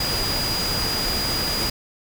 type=tone in noise; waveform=sine; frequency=4883 Hz; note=D#8; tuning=33 cents flat; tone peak=-24 dBFS; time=0-1.7 s; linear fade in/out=5 ms; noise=pink; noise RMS=-26 dBFS; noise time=0-1.7 s; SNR=-1 dB; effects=none